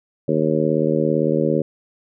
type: harmonic tone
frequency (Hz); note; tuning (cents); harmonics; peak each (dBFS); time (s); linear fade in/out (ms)
77.78; D#2; 0; 2 / 3 / 4 / 5 / 6 / 7; -23 / -23 / -23 / -23 / -23 / -23; 0.28-1.62; 5
effects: none